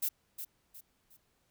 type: noise with echo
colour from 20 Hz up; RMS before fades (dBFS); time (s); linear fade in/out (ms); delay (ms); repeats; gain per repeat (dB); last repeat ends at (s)
violet; -32; 0.02-0.09; 10; 360; 3; -9; 1.17
effects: pink hiss -74 dBFS RMS until 1.5 s